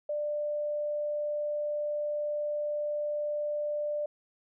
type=tone; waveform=sine; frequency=593 Hz; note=D5; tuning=17 cents sharp; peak=-29 dBFS; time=0.09-4.06 s; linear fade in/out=5 ms; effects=none